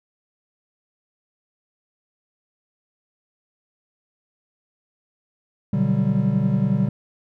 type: chord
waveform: triangle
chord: G major seventh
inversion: first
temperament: equal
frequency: 123.47 / 146.83 / 185 / 196 Hz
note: B2 / D3 / F#3 / G3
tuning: 0 / 0 / 0 / 0 cents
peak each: -22 / -21 / -23 / -19 dBFS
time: 5.73-6.89 s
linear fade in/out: 5 ms
effects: none